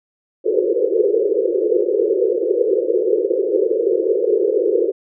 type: band-pass noise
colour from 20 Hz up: white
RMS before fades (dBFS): -17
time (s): 0.44-4.92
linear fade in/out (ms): 20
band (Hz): 350 to 510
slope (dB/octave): 96
effects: none